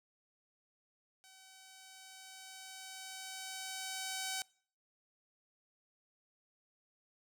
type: tone with level ramp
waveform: 5% pulse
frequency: 761 Hz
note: F#5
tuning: 48 cents sharp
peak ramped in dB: -47 to -25 dBFS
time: 1.24-4.42 s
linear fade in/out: 0 ms
effects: noise-tail reverb RT60 0.5 s tail -24 dB re dry